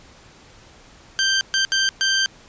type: tone bursts at uneven times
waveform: 15% pulse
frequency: 1568 Hz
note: G6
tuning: in tune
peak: -10 dBFS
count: 4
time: 1.19-1.41 / 1.54-1.65 / 1.72-1.89 / 2.01-2.26 s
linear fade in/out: 0 ms
effects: pink hiss -48 dBFS RMS until 2.48 s + resampled to 16000 Hz